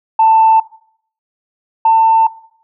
sine tone pair in turn, 888 / 895.7 Hz, A5 / A5, +16 / +31 cents, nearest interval unison, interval 15 cents, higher second, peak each -5 dBFS, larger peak neither, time 0.19-0.6 / 1.85-2.27 s, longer second, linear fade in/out 5 ms, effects noise-tail reverb RT60 0.6 s tail -18 dB re dry + tanh soft clip ceiling -1 dBFS

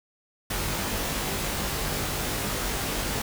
pink noise with comb filter, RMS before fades -29 dBFS, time 0.5-3.22 s, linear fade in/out 5 ms, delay 20 ms, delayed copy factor +0.8, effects none

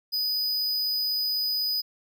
square tone, 4978 Hz, D#8, in tune, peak -25 dBFS, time 0.12-1.82 s, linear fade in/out 20 ms, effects none

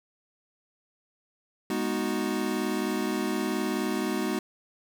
square chord, G# minor seventh, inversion none, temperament equal, 207.7 / 246.9 / 311.1 / 370 Hz, G#3 / B3 / D#4 / F#4, 0 / 0 / 0 / 0 cents, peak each -33 dBFS, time 1.7-4.39 s, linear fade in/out 2 ms, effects none

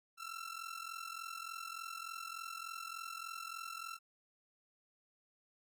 sawtooth ring-modulated tone, 1345 Hz, E6, 34 cents sharp, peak -37 dBFS, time 0.17-3.99 s, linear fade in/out 50 ms, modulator 21.7 Hz, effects none

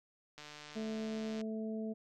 click train, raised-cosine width 0.2 ms, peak -32 dBFS, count 155, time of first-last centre 0.38-1.414 s, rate 149 Hz
harmonic tone, 219.3 Hz, A3, 6 cents flat, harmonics 1 / 2 / 3, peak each -37 / -43 / -47 dBFS, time 0.75-1.94 s, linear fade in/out 20 ms
effects MP3 96 kbps

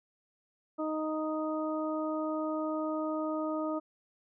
harmonic tone, 311.1 Hz, D#4, in tune, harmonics 1 / 2 / 3 / 4, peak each -33 / -35 / -43 / -39 dBFS, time 0.78-3.8 s, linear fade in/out 20 ms, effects none

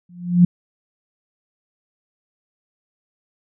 sine tone with exponential growth, 176.3 Hz, F3, 17 cents sharp, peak -5 dBFS, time 0.09-0.45 s, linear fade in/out 5 ms, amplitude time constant 77 ms, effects none

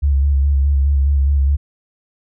sine tone with vibrato, 69.8 Hz, C#2, 13 cents sharp, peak -11 dBFS, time 0.02-1.57 s, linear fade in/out 20 ms, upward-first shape square, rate 4.8 Hz, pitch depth 35 cents each way, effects none

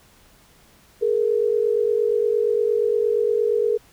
sine tone pair together, 421.3 / 469.9 Hz, G#4 / A#4, +25 / +14 cents, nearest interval major second, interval 189 cents, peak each -20 dBFS, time 1.01-3.78 s, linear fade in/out 20 ms, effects pink hiss -54 dBFS RMS until 3.92 s

